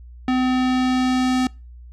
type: tone with low-pass filter sweep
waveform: square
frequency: 255.3 Hz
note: C4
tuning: 42 cents flat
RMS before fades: -19 dBFS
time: 0.28-1.47 s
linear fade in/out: 2 ms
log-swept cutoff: 3100 to 7300 Hz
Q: 0.88
effects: noise-tail reverb RT60 0.3 s tail -25 dB re dry + added 60 Hz sine -38 dBFS peak until 1.92 s